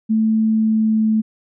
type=tone with pitch glide; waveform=sine; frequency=220 to 218.4 Hz; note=A3 to A3; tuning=0 to -13 cents; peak=-13 dBFS; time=0.09-1.22 s; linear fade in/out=20 ms; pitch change=-13 cents; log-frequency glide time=0.44-1.1 s; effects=none